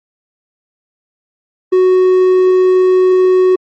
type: tone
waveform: triangle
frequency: 370 Hz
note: F#4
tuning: in tune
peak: -4 dBFS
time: 1.72-3.56 s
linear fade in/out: 10 ms
effects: MP3 32 kbps